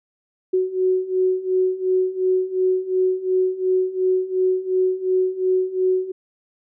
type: beating tone pair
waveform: sine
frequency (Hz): 370 / 372.8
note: F#4 / F#4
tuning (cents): 0 / +13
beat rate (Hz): 2.8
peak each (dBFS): -22 / -19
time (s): 0.53-6.12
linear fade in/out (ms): 10
effects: none